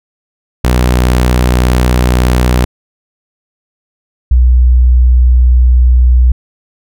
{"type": "tone pair in turn", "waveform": ["sawtooth", "sine"], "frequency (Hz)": [61.74, 61.74], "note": ["B1", "B1"], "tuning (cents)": [0, 0], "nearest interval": "unison", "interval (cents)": 0, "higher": "neither", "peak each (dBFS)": -3, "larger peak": "neither", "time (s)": [[0.64, 2.65], [4.31, 6.32]], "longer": "neither", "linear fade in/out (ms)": 5, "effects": []}